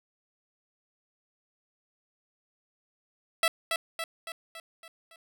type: tone with echo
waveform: 10% pulse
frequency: 659.3 Hz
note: E5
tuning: in tune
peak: -13 dBFS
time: 3.43-3.48 s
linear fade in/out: 2 ms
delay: 280 ms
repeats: 6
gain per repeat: -5 dB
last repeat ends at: 5.16 s
effects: none